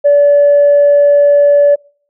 sine tone, 576 Hz, D5, 34 cents flat, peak -3 dBFS, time 0.04-1.76 s, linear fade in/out 20 ms, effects noise-tail reverb RT60 0.5 s tail -26 dB re dry + tanh soft clip ceiling -1 dBFS

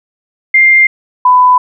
sine tone pair in turn, 2104 / 999.6 Hz, C7 / B5, +9 / +21 cents, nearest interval octave + minor second, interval 1288 cents, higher first, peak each -3 dBFS, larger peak neither, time 0.54-0.87 / 1.25-1.58 s, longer neither, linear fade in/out 5 ms, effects none

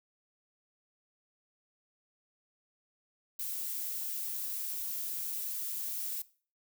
violet noise, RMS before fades -37 dBFS, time 3.39-6.22 s, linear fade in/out 5 ms, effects noise-tail reverb RT60 0.4 s tail -19 dB re dry

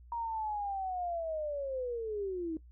sine linear sweep, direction down, 947 to 310.7 Hz, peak -33 dBFS, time 0.12-2.57 s, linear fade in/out 2 ms, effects noise-tail reverb RT60 0.1 s tail -18 dB re dry + added 60 Hz sine -52 dBFS peak until 2.71 s

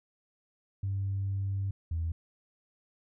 sine tone pair in turn, 98 / 82.41 Hz, G2 / E2, 0 / 0 cents, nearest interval minor third, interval 300 cents, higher first, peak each -28 dBFS, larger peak neither, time 0.83-1.71 / 1.91-2.12 s, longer first, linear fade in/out 5 ms, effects tanh soft clip ceiling -25 dBFS

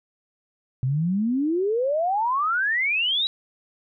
sine exponential sweep, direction up, 123.8 to 3951 Hz, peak -20 dBFS, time 0.83-3.27 s, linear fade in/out 0 ms, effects none

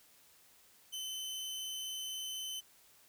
sawtooth tone, 3048 Hz, G7, 49 cents flat, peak -36 dBFS, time 0.92-2.61 s, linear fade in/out 20 ms, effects white hiss -64 dBFS RMS until 3.08 s

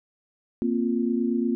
sine chord, Bb suspended second, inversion none, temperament equal, 233.1 / 261.6 / 349.2 Hz, Bb3 / C4 / F4, 0 / 0 / 0 cents, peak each -24 / -27 / -28 dBFS, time 0.62-1.55 s, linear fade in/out 0 ms, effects none

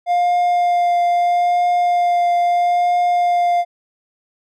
triangle tone with vibrato, 704 Hz, F5, 14 cents sharp, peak -11 dBFS, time 0.06-3.65 s, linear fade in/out 50 ms, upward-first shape triangle, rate 0.77 Hz, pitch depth 12 cents each way, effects none

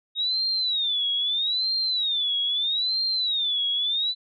sine tone with vibrato, 3729 Hz, A#7, in tune, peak -22 dBFS, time 0.15-4.15 s, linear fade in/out 50 ms, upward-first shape sine, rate 0.78 Hz, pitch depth 200 cents each way, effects none

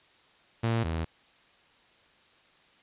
sawtooth tone pair in turn, 114.8 / 81.29 Hz, A#2 / E2, -26 / -24 cents, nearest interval tritone, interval 598 cents, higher first, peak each -21 / -25 dBFS, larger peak first, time 0.63-0.84 / 0.84-1.05 s, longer neither, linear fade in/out 10 ms, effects white hiss -61 dBFS RMS until 2.82 s + resampled to 8000 Hz

